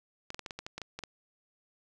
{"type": "clicks", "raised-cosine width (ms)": 0.2, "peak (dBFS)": -22, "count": 11, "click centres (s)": [0.304, 0.345, 0.393, 0.462, 0.508, 0.59, 0.665, 0.78, 0.817, 0.99, 1.037], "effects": []}